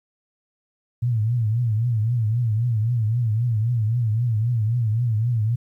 sine tone with vibrato, 114.3 Hz, A#2, 34 cents flat, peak -18 dBFS, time 1.02-5.56 s, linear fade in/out 10 ms, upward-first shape triangle, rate 3.8 Hz, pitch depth 160 cents each way, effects 10-bit

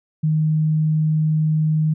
sine tone, 155.56 Hz, D#3, in tune, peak -15 dBFS, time 0.23-1.94 s, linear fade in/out 10 ms, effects none

